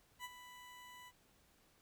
20% pulse tone with ADSR envelope, 991 Hz, B5, 6 cents sharp, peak -38 dBFS, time 0.19-1.12 s, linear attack 55 ms, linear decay 34 ms, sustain -11 dB, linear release 43 ms, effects pink hiss -71 dBFS RMS until 1.81 s

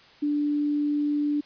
sine tone, 293.4 Hz, D4, 2 cents flat, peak -22 dBFS, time 0.22-1.41 s, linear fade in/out 10 ms, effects white hiss -53 dBFS RMS until 1.45 s + resampled to 11025 Hz

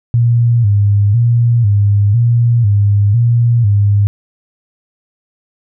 sine tone with vibrato, 109.8 Hz, A2, 3 cents flat, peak -7 dBFS, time 0.14-4.07 s, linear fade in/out 0 ms, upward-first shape square, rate 1 Hz, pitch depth 130 cents each way, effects none

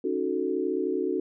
sine chord, D# half-diminished seventh, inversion third, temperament equal, 277.2 / 311.1 / 370 / 440 Hz, C#4 / D#4 / F#4 / A4, 0 / 0 / 0 / 0 cents, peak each -32 / -32 / -28 / -31 dBFS, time 0.04-1.2 s, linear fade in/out 5 ms, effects none

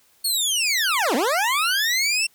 20% pulse linear two-way sweep, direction down then up, 4435 to 216.6 to 2744 Hz, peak -14 dBFS, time 0.24-2.27 s, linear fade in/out 10 ms, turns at 1.15 s, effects white hiss -59 dBFS RMS until 2.34 s

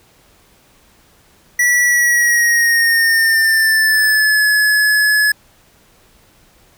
square tone with pitch glide, 1947 to 1704.8 Hz, B6 to G#6, -25 to +45 cents, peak -11 dBFS, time 1.59-5.32 s, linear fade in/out 5 ms, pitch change -230 cents, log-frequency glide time 1.84-4.46 s, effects pink hiss -51 dBFS RMS until 6.77 s

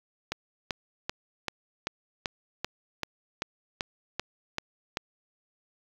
click train, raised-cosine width 0.2 ms, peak -12 dBFS, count 13, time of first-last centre 0.32-4.971 s, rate 2.58 Hz, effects low-pass 6000 Hz 12 dB/octave + 7-bit

